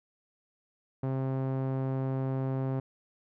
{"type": "tone with low-pass filter", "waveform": "sawtooth", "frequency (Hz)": 132.7, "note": "C3", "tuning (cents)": 25, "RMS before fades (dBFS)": -31, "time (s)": [1.03, 2.8], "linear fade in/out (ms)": 5, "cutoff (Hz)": 840, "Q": 0.72, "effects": []}